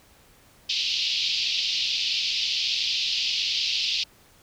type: band-pass noise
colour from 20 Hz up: white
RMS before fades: -26 dBFS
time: 0.69-4.04 s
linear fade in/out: 10 ms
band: 2600 to 5000 Hz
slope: 48 dB/octave
effects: pink hiss -56 dBFS RMS until 4.42 s